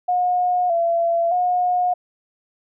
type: tone with vibrato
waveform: sine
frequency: 698.5 Hz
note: F5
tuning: in tune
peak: -16 dBFS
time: 0.08-1.94 s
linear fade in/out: 10 ms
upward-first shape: square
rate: 0.81 Hz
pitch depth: 54 cents each way
effects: none